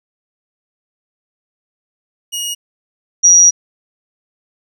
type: tone pair in turn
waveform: 20% pulse / sine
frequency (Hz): 2881 / 5762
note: F#7 / F#8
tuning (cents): -47 / -47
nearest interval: octave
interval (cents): 1200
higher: second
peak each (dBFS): -14 / -4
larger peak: second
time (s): 2.32-2.55 / 3.23-3.51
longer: second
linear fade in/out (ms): 20
effects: none